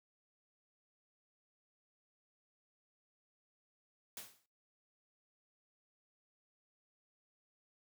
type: noise with exponential decay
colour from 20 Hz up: white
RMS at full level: -44 dBFS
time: 4.17-4.46 s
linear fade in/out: 1 ms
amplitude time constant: 62 ms
effects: noise-tail reverb RT60 0.3 s tail -19 dB re dry + high-pass 80 Hz 12 dB/octave